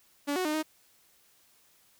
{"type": "tone with pitch steps", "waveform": "sawtooth", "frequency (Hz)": [287, 368.4, 304.9, 311.8], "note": ["D4", "F#4", "D#4", "D#4"], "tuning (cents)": [-40, -7, -35, 4], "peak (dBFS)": -24, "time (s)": [0.27, 0.63], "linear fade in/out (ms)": 20, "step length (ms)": 90, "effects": ["white hiss -64 dBFS RMS until 1.99 s"]}